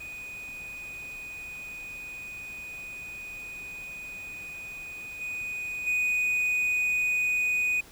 triangle tone with level steps, 2483 Hz, D#7, 4 cents flat, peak -36 / -30 / -22 dBFS, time 0-7.81 s, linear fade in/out 10 ms, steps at 5.2 / 5.86 s, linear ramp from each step 20 ms, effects pink hiss -51 dBFS RMS until 7.91 s

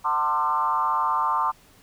sine tone with frequency modulation, 1046.5 Hz, C6, in tune, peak -20 dBFS, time 0.04-1.52 s, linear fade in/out 20 ms, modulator 148 Hz, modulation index 1.4, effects pink hiss -55 dBFS RMS until 1.82 s

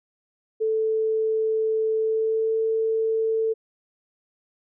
sine tone with pitch glide, 440 to 444.9 Hz, A4 to A4, 0 to +19 cents, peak -20 dBFS, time 0.6-3.54 s, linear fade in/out 20 ms, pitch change +19 cents, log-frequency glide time 1.97-2.57 s, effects none

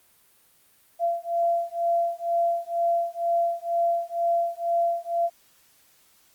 sine beating tone pair, 682 / 684.1 Hz, F5 / F5, -41 / -36 cents, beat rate 2.1 Hz, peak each -25 dBFS, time 0.99-5.3 s, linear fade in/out 50 ms, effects white hiss -60 dBFS RMS until 6.34 s + Opus 32 kbps

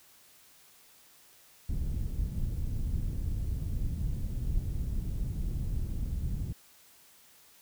pink low-pass noise, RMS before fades -32 dBFS, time 1.69-6.53 s, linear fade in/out 5 ms, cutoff 120 Hz, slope 12 dB/octave, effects white hiss -59 dBFS RMS until 7.61 s

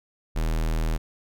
square tone, 40 Hz, D#1, 49 cents sharp, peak -23 dBFS, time 0.35-0.98 s, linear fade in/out 20 ms, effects none

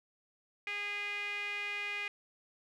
sawtooth tone with band-pass filter, 410 Hz, G#4, 22 cents flat, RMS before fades -38 dBFS, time 0.67-2.08 s, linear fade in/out 2 ms, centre 2300 Hz, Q 9.6, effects none

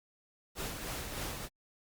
pink noise with tremolo, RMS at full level -38 dBFS, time 0.55-1.49 s, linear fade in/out 50 ms, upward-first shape sine, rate 3.3 Hz, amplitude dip 40%, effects Opus 48 kbps

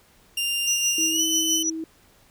sawtooth tone with pitch glide, 2794 to 3029 Hz, F7 to F#7, 0 to +40 cents, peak -20 dBFS, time 0.37-1.63 s, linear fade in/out 5 ms, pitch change +140 cents, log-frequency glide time 1.1-1.23 s
sine tone with tremolo, 5870 Hz, F#8, 15 cents flat, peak -20 dBFS, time 0.67-1.7 s, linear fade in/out 5 ms, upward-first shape sine, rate 6.1 Hz, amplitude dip 75%
sine tone, 322.1 Hz, E4, 40 cents flat, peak -28 dBFS, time 0.98-1.84 s, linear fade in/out 2 ms
effects pink hiss -57 dBFS RMS until 2.3 s

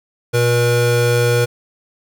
square tone pair together, 120 / 480.6 Hz, B2 / B4, -49 / -47 cents, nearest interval 2 octaves, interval 2402 cents, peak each -16 dBFS, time 0.33-1.46 s, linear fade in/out 20 ms, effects none

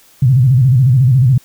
sine tone with vibrato, 128.1 Hz, C3, 36 cents flat, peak -6 dBFS, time 0.22-1.38 s, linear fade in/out 5 ms, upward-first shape square, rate 14 Hz, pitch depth 120 cents each way, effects white hiss -47 dBFS RMS until 1.44 s

